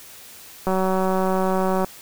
click train, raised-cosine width 1 ms, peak -9 dBFS, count 222, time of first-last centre 0.67-1.846 s, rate 188 Hz, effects white hiss -43 dBFS RMS until 2.01 s

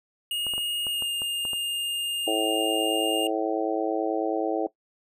square tone with pitch glide, 2857 to 2821 Hz, F7 to F7, +39 to +17 cents, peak -27 dBFS, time 0.31-3.27 s, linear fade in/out 2 ms, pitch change -22 cents, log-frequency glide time 0.86-1.1 s
clicks, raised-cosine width 1 ms, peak -25 dBFS, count 8, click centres 0.467 / 0.537 / 0.58 / 0.868 / 1.023 / 1.219 / 1.452 / 1.533 s
harmonic tone, 109.2 Hz, A2, 13 cents flat, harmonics 3 / 4 / 5 / 6 / 7, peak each -28 / -29 / -30 / -31 / -31 dBFS, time 2.27-4.67 s, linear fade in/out 5 ms
effects noise-tail reverb RT60 0.1 s tail -18 dB re dry

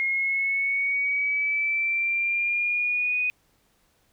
sine linear sweep, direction up, 2146 to 2489 Hz, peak -22 dBFS, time 0-3.3 s, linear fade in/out 0 ms, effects pink hiss -66 dBFS RMS until 4.12 s

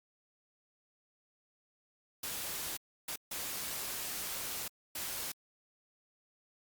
white noise bursts at uneven times, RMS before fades -39 dBFS, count 4, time 2.23-2.77 / 3.08-3.16 / 3.31-4.68 / 4.95-5.32 s, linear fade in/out 5 ms, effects Opus 48 kbps

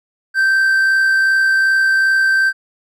triangle tone with amplitude modulation, 1560 Hz, G6, 9 cents flat, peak -8 dBFS, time 0.34-2.53 s, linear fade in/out 50 ms, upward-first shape sine, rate 62.6 Hz, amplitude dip 25%, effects none

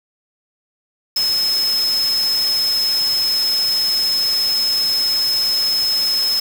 sine tone in noise, 5180 Hz, E8, 31 cents flat, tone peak -15 dBFS, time 1.16-6.4 s, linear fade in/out 5 ms, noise white, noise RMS -28 dBFS, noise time 1.16-6.4 s, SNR +10 dB, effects none

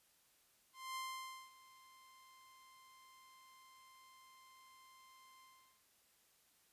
sawtooth tone with ADSR envelope, 1046.5 Hz, C6, in tune, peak -38 dBFS, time 0.73-5.83 s, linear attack 230 ms, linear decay 540 ms, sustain -20 dB, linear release 400 ms, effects white hiss -73 dBFS RMS until 6.72 s + resampled to 32000 Hz

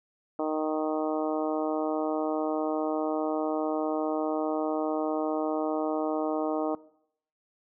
harmonic tone, 155.2 Hz, D#3, 4 cents flat, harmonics 2 / 3 / 4 / 5 / 6 / 7 / 8, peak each -31 / -33 / -32 / -35 / -40 / -41 / -42 dBFS, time 0.39-6.75 s, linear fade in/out 2 ms, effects noise-tail reverb RT60 0.7 s tail -20 dB re dry

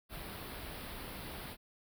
pink band-stop noise, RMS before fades -45 dBFS, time 0.09-1.57 s, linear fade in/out 50 ms, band 4800 to 9600 Hz, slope 48 dB/octave, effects none

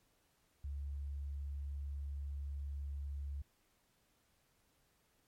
sine tone, 70.6 Hz, C#2, 32 cents sharp, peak -39 dBFS, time 0.64-3.42 s, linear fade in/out 5 ms, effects pink hiss -75 dBFS RMS until 5.27 s + MP3 64 kbps

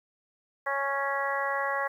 harmonic tone, 277.2 Hz, C#4, in tune, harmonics 2 / 3 / 4 / 5 / 6 / 7, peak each -33 / -34 / -32 / -39 / -34 / -34 dBFS, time 0.66-1.88 s, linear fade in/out 10 ms, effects 10-bit

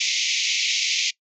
pink band-pass noise, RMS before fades -23 dBFS, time 0-1.11 s, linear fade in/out 10 ms, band 2100 to 6800 Hz, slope 96 dB/octave, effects noise-tail reverb RT60 0.1 s tail -21 dB re dry

